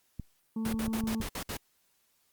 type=clicks; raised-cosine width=5 ms; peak=-25 dBFS; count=6; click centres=0.197 / 0.664 / 0.742 / 0.881 / 1.038 / 1.203 s
type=harmonic tone; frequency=222.3 Hz; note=A3; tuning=18 cents sharp; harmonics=1 / 2 / 4 / 5; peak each=-30 / -47 / -52 / -55 dBFS; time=0.56-1.22 s; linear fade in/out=5 ms
type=noise bursts; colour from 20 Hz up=pink; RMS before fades=-37 dBFS; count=7; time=0.65-1.569 s; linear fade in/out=2 ms; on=79 ms; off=61 ms
effects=white hiss -71 dBFS RMS until 2.32 s + Opus 48 kbps